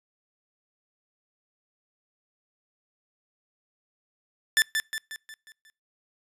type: tone with echo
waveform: sawtooth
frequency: 1760 Hz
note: A6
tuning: in tune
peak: -14 dBFS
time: 4.57-4.62 s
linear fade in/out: 0 ms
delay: 180 ms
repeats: 6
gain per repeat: -6 dB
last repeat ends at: 5.7 s
effects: noise-tail reverb RT60 0.3 s tail -26 dB re dry + resampled to 32000 Hz